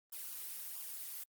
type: noise with flanger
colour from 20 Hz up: blue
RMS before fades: -45 dBFS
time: 0.12-1.24 s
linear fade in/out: 10 ms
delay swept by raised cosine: 0.47 to 4.67 ms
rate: 1.5 Hz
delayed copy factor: -0.8
effects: Opus 32 kbps